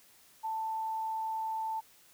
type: tone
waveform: sine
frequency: 885 Hz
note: A5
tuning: 10 cents sharp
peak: -32 dBFS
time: 0.43-1.81 s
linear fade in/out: 20 ms
effects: white hiss -61 dBFS RMS until 2.13 s